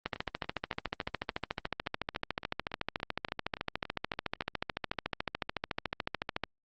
two click trains, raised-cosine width 0.3 ms, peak -24 / -15 dBFS, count 16 / 89, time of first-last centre 0.16-4.421 / 0.06-6.437 s, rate 3.52 / 13.8 Hz, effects low-pass 5000 Hz 12 dB/octave + Opus 24 kbps

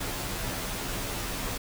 pink noise with comb filter, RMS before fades -33 dBFS, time 0-1.58 s, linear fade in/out 10 ms, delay 13 ms, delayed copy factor -0.8, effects none

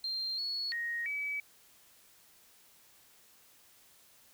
sine tone with pitch steps, 4177 / 4374 / 1873 / 2288 Hz, C8 / C#8 / A#6 / D7, -4 / -24 / +8 / -46 cents, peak -33 dBFS, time 0.04-1.4 s, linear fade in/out 2 ms, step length 340 ms, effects white hiss -62 dBFS RMS until 4.33 s

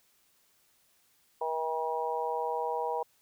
harmonic tone, 160 Hz, D#3, 49 cents sharp, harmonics 3 / 4 / 5 / 6, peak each -34 / -38 / -35 / -34 dBFS, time 1.41-3.03 s, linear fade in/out 5 ms, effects white hiss -68 dBFS RMS until 3.21 s

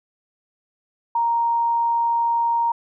sine tone, 933 Hz, A#5, 1 cent sharp, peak -17 dBFS, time 1.15-2.72 s, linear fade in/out 5 ms, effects none

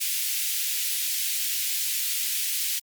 white high-pass noise, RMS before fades -27 dBFS, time 0-2.8 s, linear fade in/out 20 ms, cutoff 2200 Hz, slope 24 dB/octave, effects Opus 48 kbps

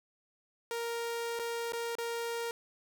sawtooth tone with dropouts, 466.6 Hz, A#4, 2 cents sharp, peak -30 dBFS, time 0.71-2.51 s, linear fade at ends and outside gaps 1 ms, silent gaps 1.391-1.396 / 1.722-1.733 / 1.953-1.984 s, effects none

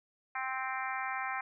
harmonic tone, 261.6 Hz, C4, in tune, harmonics 3 / 4 / 5 / 6 / 7 / 8 / 9, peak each -39 / -40 / -41 / -42 / -42 / -43 / -44 dBFS, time 0.35-1.41 s, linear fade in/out 5 ms, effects none

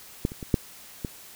clicks, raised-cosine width 3 ms, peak -10 / -25 / -22 / -6 / -16 dBFS, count 5, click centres 0.251 / 0.319 / 0.428 / 0.542 / 1.048 s, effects white hiss -47 dBFS RMS until 1.35 s

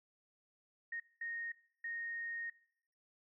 sine tone bursts at uneven times, 1857 Hz, A#6, 7 cents flat, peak -39 dBFS, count 3, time 0.92-1 / 1.21-1.52 / 1.84-2.5 s, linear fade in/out 5 ms, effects noise-tail reverb RT60 0.7 s tail -21 dB re dry

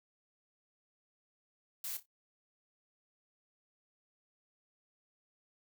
blue noise with echo, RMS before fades -40 dBFS, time 1.84-1.97 s, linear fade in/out 2 ms, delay 29 ms, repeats 3, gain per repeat -12 dB, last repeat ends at 2.057 s, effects noise-tail reverb RT60 0.1 s tail -18 dB re dry

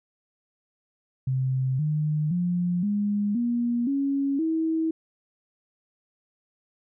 sine tone with pitch steps, 130.81 / 152.01 / 176.64 / 205.3 / 238.5 / 277.2 / 322.1 Hz, C3 / D#3 / F3 / G#3 / A#3 / C#4 / E4, 0 / -40 / +20 / -20 / +40 / 0 / -40 cents, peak -22 dBFS, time 1.27-4.91 s, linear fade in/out 5 ms, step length 520 ms, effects none

